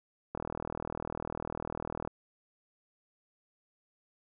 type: click train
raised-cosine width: 1 ms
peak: -21 dBFS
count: 70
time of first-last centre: 0.35-2.075 s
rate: 40 Hz
effects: none